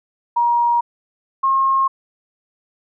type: tone pair in turn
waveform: sine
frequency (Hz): 949 / 1075.2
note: A#5 / C6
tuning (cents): +31 / +47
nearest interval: major second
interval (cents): 216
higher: second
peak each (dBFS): -13 / -13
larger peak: neither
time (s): 0.36-0.81 / 1.43-1.88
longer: neither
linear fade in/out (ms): 10
effects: none